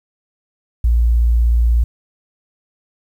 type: tone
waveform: sine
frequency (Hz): 58.27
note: A#1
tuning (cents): 0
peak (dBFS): -10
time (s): 0.84-1.84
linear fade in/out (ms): 5
effects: 8-bit